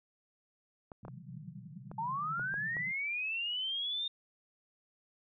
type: clicks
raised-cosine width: 1 ms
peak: -32 dBFS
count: 7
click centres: 0.918 / 1.051 / 1.082 / 1.915 / 2.396 / 2.541 / 2.768 s
type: band-pass noise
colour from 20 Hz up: pink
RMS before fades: -48 dBFS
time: 1.03-2.92 s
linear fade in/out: 5 ms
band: 120 to 200 Hz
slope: 96 dB/octave
type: linear sweep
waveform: sine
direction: up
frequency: 866 to 3665 Hz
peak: -33 dBFS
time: 1.98-4.08 s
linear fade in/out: 5 ms
effects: none